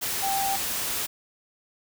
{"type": "tone in noise", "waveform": "sine", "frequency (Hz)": 784, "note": "G5", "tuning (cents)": 0, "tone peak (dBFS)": -25, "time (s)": [0.22, 0.57], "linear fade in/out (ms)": 20, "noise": "white", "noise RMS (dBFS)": -29, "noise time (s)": [0.01, 1.07], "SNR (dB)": 1, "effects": []}